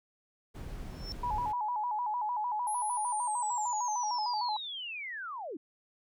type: noise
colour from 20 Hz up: brown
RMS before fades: -41 dBFS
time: 0.54-1.53 s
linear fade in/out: 20 ms
type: tone with exponential growth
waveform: triangle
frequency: 5400 Hz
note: E8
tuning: 41 cents sharp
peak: -34 dBFS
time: 0.87-1.12 s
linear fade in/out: 0 ms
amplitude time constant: 53 ms
type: tone with vibrato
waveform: sine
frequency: 910 Hz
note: A#5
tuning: 42 cents flat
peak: -30 dBFS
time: 1.23-4.57 s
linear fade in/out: 5 ms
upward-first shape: square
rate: 6.6 Hz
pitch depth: 120 cents each way
type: linear sweep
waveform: sine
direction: down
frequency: 10790 to 261.6 Hz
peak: -37 dBFS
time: 2.67-5.57 s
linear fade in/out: 5 ms
effects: none